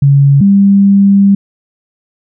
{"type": "tone pair in turn", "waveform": "sine", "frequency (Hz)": [140, 198.38], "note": ["C#3", "G3"], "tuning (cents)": [18, 21], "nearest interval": "tritone", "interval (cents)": 603, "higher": "second", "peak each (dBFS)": -3, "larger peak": "neither", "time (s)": [[0.02, 0.41], [0.41, 1.35]], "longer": "second", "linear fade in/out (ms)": 5, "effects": []}